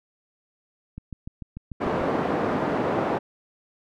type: click train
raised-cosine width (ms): 5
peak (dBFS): -23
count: 8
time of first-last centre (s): 0.98-2.012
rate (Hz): 6.78
type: band-pass noise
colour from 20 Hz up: pink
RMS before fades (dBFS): -25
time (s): 1.8-3.19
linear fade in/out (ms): 20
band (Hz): 230 to 990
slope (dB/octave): 12
effects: none